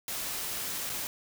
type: noise with dropouts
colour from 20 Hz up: white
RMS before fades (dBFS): -35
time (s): 0.08-1.07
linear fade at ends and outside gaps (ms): 1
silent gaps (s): 0.895-0.899
effects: none